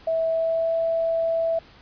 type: tone with pitch glide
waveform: sine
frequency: 652 to 659.2 Hz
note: E5 to E5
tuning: -19 to 0 cents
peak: -20 dBFS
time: 0.07-1.59 s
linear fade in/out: 5 ms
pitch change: +19 cents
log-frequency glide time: 0.29-0.73 s
effects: pink hiss -50 dBFS RMS until 1.81 s + resampled to 11025 Hz